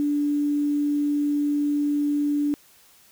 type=tone with quantisation; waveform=sine; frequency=291.4 Hz; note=D4; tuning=13 cents flat; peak=-20 dBFS; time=0-2.54 s; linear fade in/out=0 ms; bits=8; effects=white hiss -55 dBFS RMS until 3.11 s